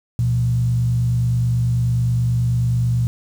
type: tone with frequency modulation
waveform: sine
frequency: 120 Hz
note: B2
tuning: 49 cents flat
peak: -15 dBFS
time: 0.19-3.07 s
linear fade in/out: 0 ms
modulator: 49.3 Hz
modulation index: 0.48
effects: 7-bit